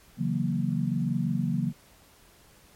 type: chord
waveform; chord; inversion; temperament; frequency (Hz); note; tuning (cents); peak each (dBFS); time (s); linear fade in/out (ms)
sine; F# dominant seventh; second; equal with one note detuned; 138.59 / 163.86 / 185 / 233.1; C#3 / E3 / F#3 / A#3; 0 / -10 / 0 / 0; -30; 0.17-1.73; 50
effects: pink hiss -57 dBFS RMS until 2.75 s + MP3 64 kbps